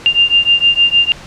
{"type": "beating tone pair", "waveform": "sine", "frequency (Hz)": [2794, 2800.5], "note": ["F7", "F7"], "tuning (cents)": [0, 4], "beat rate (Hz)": 6.5, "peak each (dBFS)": -11, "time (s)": [0.06, 1.12], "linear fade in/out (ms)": 0, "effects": ["pink hiss -34 dBFS RMS until 1.26 s", "low-pass 6000 Hz 12 dB/octave"]}